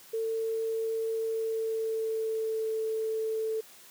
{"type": "tone with pitch glide", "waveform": "sine", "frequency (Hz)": [448.4, 441.5], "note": ["A4", "A4"], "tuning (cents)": [33, 6], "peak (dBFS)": -28, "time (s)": [0.13, 3.61], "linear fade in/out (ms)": 10, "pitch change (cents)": -27, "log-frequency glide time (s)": [1.21, 2.71], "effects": ["white hiss -53 dBFS RMS until 3.9 s", "high-pass 150 Hz 12 dB/octave"]}